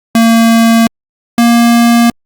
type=tone pair in turn; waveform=square; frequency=228.4 / 235 Hz; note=A#3 / A#3; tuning=-35 / +14 cents; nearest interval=unison; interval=49 cents; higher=second; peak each=-5 dBFS; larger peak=neither; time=0.15-0.87 / 1.38-2.1 s; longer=neither; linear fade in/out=2 ms; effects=Opus 48 kbps